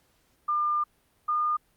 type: tone pair in turn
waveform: sine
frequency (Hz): 1200 / 1215.3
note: D6 / D#6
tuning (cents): +37 / -41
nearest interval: unison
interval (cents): 22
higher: second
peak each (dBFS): -23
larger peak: neither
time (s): 0.48-0.84 / 1.28-1.57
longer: first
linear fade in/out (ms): 10
effects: pink hiss -67 dBFS RMS until 1.76 s + Opus 48 kbps